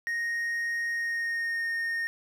triangle tone with pitch glide, 1864.7 to 1842.2 Hz, A#6 to A#6, 0 to -21 cents, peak -26 dBFS, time 0.07-2.07 s, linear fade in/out 0 ms, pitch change -21 cents, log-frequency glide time 0.9-1.68 s, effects none

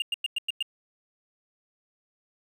triangle tone bursts, 2819 Hz, F7, 16 cents sharp, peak -23 dBFS, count 6, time 0-0.626 s, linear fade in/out 2 ms, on 21 ms, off 100 ms, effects 10-bit

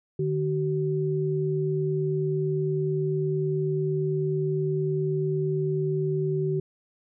sine tone pair together, 150.7 / 379.7 Hz, D3 / F#4, +45 / +45 cents, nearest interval octave + major third, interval 1600 cents, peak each -26 dBFS, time 0.19-6.6 s, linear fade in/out 5 ms, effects none

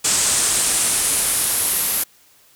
brown noise with band-pass filter sweep, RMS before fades -19 dBFS, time 0.04-2.04 s, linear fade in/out 10 ms, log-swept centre 7800 to 12000 Hz, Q 2.7, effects white hiss -53 dBFS RMS until 2.55 s

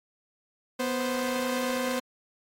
sawtooth tone pair together, 246.6 / 522.2 Hz, B3 / C5, -2 / -3 cents, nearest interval octave + minor second, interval 1299 cents, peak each -26 dBFS, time 0.79-2 s, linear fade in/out 10 ms, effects AAC 48 kbps

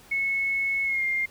sine tone with pitch glide, 2195 to 2114 Hz, C#7 to C7, -18 to +17 cents, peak -23 dBFS, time 0.11-1.26 s, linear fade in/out 10 ms, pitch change -65 cents, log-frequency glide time 0.84-1.04 s, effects pink hiss -52 dBFS RMS until 1.3 s

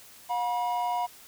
triangle tone pair together, 717 / 965.7 Hz, F5 / B5, +45 / -39 cents, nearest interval perfect fourth, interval 516 cents, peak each -27 dBFS, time 0.29-1.07 s, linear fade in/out 20 ms, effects white hiss -51 dBFS RMS until 1.27 s

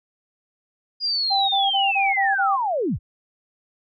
sine linear sweep, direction down, 4906 to 31.88 Hz, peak -20 dBFS, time 1-2.99 s, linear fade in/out 50 ms
sine tone bursts, 786 Hz, G5, 4 cents sharp, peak -19 dBFS, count 6, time 1.3-2.57 s, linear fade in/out 20 ms, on 190 ms, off 26 ms
effects none

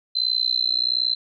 sine tone with amplitude modulation, 4081 Hz, C8, 44 cents flat, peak -15 dBFS, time 0.15-1.15 s, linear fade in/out 10 ms, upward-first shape sine, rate 61.3 Hz, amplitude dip 100%, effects none

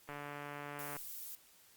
click train, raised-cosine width 0.5 ms, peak -30 dBFS, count 128, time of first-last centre 0.09-0.966 s, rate 145 Hz
violet noise, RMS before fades -46 dBFS, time 0.79-1.35 s, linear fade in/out 0 ms
effects white hiss -64 dBFS RMS until 1.76 s + Opus 48 kbps

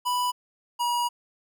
square tone pair in turn, 987.8 / 961.3 Hz, B5 / B5, 0 / -47 cents, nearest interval unison, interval 47 cents, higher first, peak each -24 dBFS, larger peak neither, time 0.05-0.32 / 0.79-1.09 s, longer second, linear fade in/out 20 ms, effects none

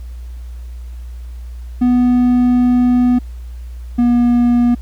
triangle tone pair in turn, 246.9 / 240.7 Hz, B3 / B3, 0 / -44 cents, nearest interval unison, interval 44 cents, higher first, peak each -7 dBFS, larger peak neither, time 1.81-3.19 / 3.98-4.75 s, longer first, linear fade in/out 10 ms, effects added 60 Hz sine -26 dBFS peak until 4.81 s + pink hiss -51 dBFS RMS until 4.81 s

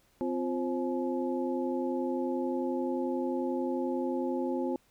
sine tone cluster, 258.4 / 349.7 / 530 / 851 Hz, C4 / F4 / C5 / G#5, -21 / +2 / +22 / +42 cents, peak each -32 / -33 / -36 / -40 dBFS, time 0.21-4.76 s, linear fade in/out 0 ms, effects pink hiss -67 dBFS RMS until 4.9 s

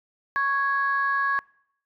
sine tone pair together, 1108.7 / 1661.2 Hz, C#6 / G#6, 0 / 0 cents, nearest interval perfect fifth, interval 700 cents, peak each -23 dBFS, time 0.36-1.39 s, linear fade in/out 0 ms, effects noise-tail reverb RT60 0.7 s tail -25 dB re dry + tanh soft clip ceiling -14 dBFS

